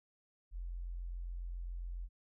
sine tone, 43.65 Hz, F1, in tune, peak -39 dBFS, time 0.51-2.09 s, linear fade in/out 50 ms, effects none

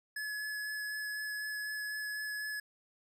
square tone with vibrato, 1704 Hz, G#6, 44 cents sharp, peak -37 dBFS, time 0.16-2.6 s, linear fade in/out 5 ms, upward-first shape sine, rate 4 Hz, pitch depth 9 cents each way, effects none

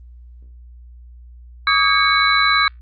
sine tone cluster, 1151 / 1249 / 1626 / 2222 / 3969 Hz, D6 / D#6 / G#6 / C#7 / B7, -35 / +6 / -37 / +4 / +8 cents, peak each -19 dBFS, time 1.67-2.68 s, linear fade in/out 2 ms, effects added 60 Hz sine -38 dBFS peak until 2.81 s + Opus 32 kbps

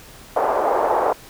white band-pass noise, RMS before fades -19 dBFS, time 0.36-1.13 s, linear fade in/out 5 ms, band 430 to 920 Hz, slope 24 dB/octave, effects pink hiss -43 dBFS RMS until 1.29 s

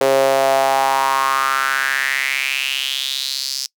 sawtooth tone with high-pass filter sweep, 135 Hz, C#3, 45 cents flat, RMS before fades -18 dBFS, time 0.01-3.66 s, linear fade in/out 0 ms, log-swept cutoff 480 to 5200 Hz, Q 4.9, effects noise-tail reverb RT60 0.1 s tail -24 dB re dry

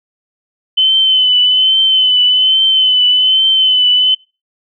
sine tone with vibrato, 3041 Hz, F#7, 47 cents sharp, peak -7 dBFS, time 0.77-4.15 s, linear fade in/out 10 ms, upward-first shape triangle, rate 1.2 Hz, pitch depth 41 cents each way, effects noise-tail reverb RT60 0.3 s tail -24 dB re dry

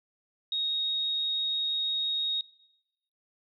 sine tone, 3751 Hz, A#7, 10 cents sharp, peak -27 dBFS, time 0.52-2.41 s, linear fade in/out 2 ms, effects noise-tail reverb RT60 0.9 s tail -19 dB re dry

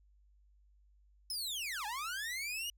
sawtooth linear two-way sweep, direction down then up, 5300 to 803 to 2937 Hz, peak -34 dBFS, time 1.3-2.7 s, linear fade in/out 2 ms, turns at 1.86 s, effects added 50 Hz sine -63 dBFS peak until 2.77 s

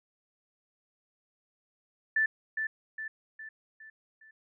sine tone with echo, 1760 Hz, A6, in tune, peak -23 dBFS, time 2.16-2.26 s, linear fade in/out 5 ms, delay 410 ms, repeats 5, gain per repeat -6 dB, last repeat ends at 4.31 s, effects none

